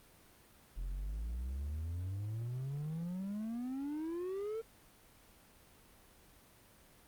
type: exponential sweep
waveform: triangle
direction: up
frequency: 41.17 to 458 Hz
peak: -35 dBFS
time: 0.76-4.62 s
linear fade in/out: 20 ms
effects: pink hiss -62 dBFS RMS until 7.07 s + Opus 32 kbps